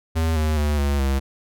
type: tone with pitch steps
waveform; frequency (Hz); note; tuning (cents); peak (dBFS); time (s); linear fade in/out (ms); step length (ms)
square; 81 / 77.48 / 74.11 / 70.88 / 67.8; E2 / D#2 / D2 / C#2 / C#2; -30 / -7 / +16 / +39 / -38; -19; 0.15-1.2; 20; 210
effects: none